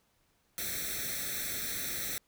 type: noise with comb filter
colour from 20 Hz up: white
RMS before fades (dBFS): -36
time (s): 0.58-2.18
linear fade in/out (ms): 0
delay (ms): 0.51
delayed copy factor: +0.9
effects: pink hiss -72 dBFS RMS until 2.27 s